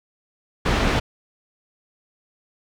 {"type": "low-pass noise", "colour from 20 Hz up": "pink", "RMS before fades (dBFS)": -20, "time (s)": [0.65, 1], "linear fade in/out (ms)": 10, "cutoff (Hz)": 3300, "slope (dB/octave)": 12, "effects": []}